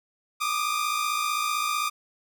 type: tone pair together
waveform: sawtooth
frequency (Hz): 1180 / 1235.6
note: D6 / D#6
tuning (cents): +8 / -12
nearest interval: minor second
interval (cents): 80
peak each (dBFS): -24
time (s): 0.4-1.9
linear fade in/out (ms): 20
effects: none